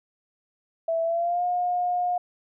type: tone with pitch glide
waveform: sine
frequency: 659.3 to 714.8 Hz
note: E5 to F5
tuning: 0 to +40 cents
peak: -22 dBFS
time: 0.88-2.18 s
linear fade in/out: 5 ms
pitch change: +140 cents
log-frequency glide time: 1.03-1.44 s
effects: none